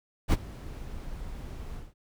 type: noise with ADSR envelope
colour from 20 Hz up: brown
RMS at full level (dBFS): -17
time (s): 0.28-1.94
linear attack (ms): 45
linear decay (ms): 34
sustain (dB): -22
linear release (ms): 190
effects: none